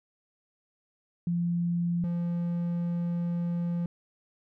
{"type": "tone pair in turn", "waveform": ["sine", "triangle"], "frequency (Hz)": [172.4, 172.4], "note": ["F3", "F3"], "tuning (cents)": [-22, -22], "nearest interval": "unison", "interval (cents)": 0, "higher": "neither", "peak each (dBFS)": -25, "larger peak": "neither", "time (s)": [[1.27, 2.04], [2.04, 3.86]], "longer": "second", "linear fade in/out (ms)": 2, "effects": []}